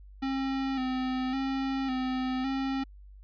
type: tone with vibrato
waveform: square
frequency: 263 Hz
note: C4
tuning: 9 cents sharp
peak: -29 dBFS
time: 0.22-2.84 s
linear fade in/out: 10 ms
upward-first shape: square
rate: 0.9 Hz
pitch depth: 37 cents each way
effects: added 49 Hz sine -47 dBFS peak until 3.23 s + resampled to 11025 Hz